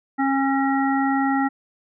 harmonic tone, 272.1 Hz, C#4, 32 cents flat, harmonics 1 / 3 / 5 / 7, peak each -20 / -23 / -28 / -29 dBFS, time 0.18-1.49 s, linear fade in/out 20 ms, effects none

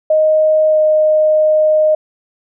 sine tone with pitch glide, 622.3 to 618 Hz, D#5 to D#5, 0 to -12 cents, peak -8 dBFS, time 0.1-1.95 s, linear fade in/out 5 ms, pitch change -12 cents, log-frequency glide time 0.68-0.79 s, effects none

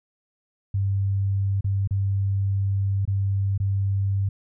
sine tone with dropouts, 98.3 Hz, G2, 5 cents sharp, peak -20 dBFS, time 0.74-4.29 s, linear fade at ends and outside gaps 5 ms, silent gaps 1.609-1.643 / 1.875-1.908 / 3.053-3.076 / 3.578-3.6 s, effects none

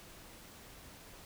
silence, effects pink hiss -54 dBFS RMS until 1.25 s

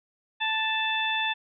harmonic tone, 880 Hz, A5, in tune, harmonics 1 / 2 / 3 / 4, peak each -30 / -30 / -30 / -30 dBFS, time 0.4-1.34 s, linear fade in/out 20 ms, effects none

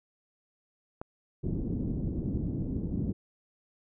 click, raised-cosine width 1 ms, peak -23 dBFS, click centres 1.015 s
white low-pass noise, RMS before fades -32 dBFS, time 1.43-3.13 s, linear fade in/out 10 ms, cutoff 280 Hz, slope 24 dB/octave
effects none

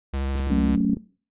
square tone with vibrato, 67.9 Hz, C#2, 35 cents flat, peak -25 dBFS, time 0.13-0.76 s, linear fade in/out 10 ms, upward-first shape triangle, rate 13 Hz, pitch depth 31 cents each way
clicks, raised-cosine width 3 ms, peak -22 dBFS, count 12, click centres 0.355 / 0.4 / 0.472 / 0.509 / 0.583 / 0.687 / 0.776 / 0.806 / 0.849 / 0.897 / 0.933 / 0.97 s
white noise with exponential decay, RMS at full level -38 dBFS, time 0.37-0.55 s, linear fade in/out 0 ms, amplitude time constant 39 ms
sine chord, F# minor, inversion none, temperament equal, 185 / 220 / 277.2 Hz, F#3 / A3 / C#4, 0 / 0 / 0 cents, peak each -23 dBFS, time 0.5-0.95 s, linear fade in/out 5 ms
effects noise-tail reverb RT60 0.4 s tail -20 dB re dry + resampled to 8000 Hz

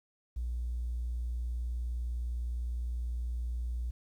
triangle tone, 59.8 Hz, A#1, 45 cents sharp, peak -28 dBFS, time 0.36-3.91 s, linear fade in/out 10 ms, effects tanh soft clip ceiling -30 dBFS + 11-bit

